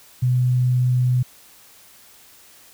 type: tone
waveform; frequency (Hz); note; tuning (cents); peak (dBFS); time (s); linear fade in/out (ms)
sine; 125.4; B2; +27; -15; 0.22-1.23; 10
effects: white hiss -49 dBFS RMS until 2.73 s